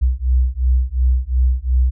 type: beating tone pair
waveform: sine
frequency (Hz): 61.74 / 64.54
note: B1 / C2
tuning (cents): 0 / -23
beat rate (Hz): 2.8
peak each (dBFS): -16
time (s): 0.01-1.91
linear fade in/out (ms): 20
effects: none